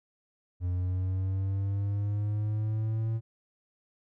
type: linear sweep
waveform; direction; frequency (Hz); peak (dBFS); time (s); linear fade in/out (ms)
triangle; up; 88.7 to 113.1; -25; 0.6-3.21; 50
effects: none